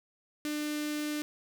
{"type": "tone with notch filter", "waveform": "sawtooth", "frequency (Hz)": 299.1, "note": "D4", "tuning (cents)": 32, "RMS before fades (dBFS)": -34, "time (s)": [0.45, 1.22], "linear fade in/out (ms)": 0, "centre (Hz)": 820, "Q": 0.67, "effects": []}